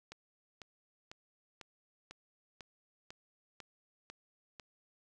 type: click train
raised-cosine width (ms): 0.2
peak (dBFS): -30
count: 10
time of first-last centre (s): 0.12-4.598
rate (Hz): 2.01
effects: none